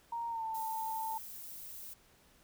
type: tone with pitch glide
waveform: sine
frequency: 932.3 to 889.7 Hz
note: A#5 to A5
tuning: 0 to +19 cents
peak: -35 dBFS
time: 0.12-1.18 s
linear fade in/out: 5 ms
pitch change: -81 cents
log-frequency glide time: 0.29-0.44 s
type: noise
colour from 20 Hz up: violet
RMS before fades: -47 dBFS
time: 0.54-1.94 s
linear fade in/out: 10 ms
effects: pink hiss -65 dBFS RMS until 2.43 s